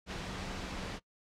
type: tone in noise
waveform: sine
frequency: 186.6 Hz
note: F#3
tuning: 15 cents sharp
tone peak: -48 dBFS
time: 0.06-1 s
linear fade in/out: 50 ms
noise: pink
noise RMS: -40 dBFS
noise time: 0.06-1 s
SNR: -11 dB
effects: noise-tail reverb RT60 0.1 s tail -21 dB re dry + low-pass 5000 Hz 12 dB/octave